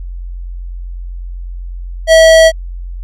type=tone with hard clipping; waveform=sine; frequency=647 Hz; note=E5; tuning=32 cents flat; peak=-4 dBFS; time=2.07-2.52 s; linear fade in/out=50 ms; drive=18 dB; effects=added 44 Hz sine -21 dBFS peak until 3.03 s